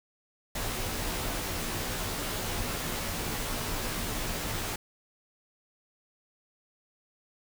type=noise with comb filter; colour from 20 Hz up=pink; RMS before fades=-33 dBFS; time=0.55-4.76 s; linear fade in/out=5 ms; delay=15 ms; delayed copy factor=-0.7; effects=none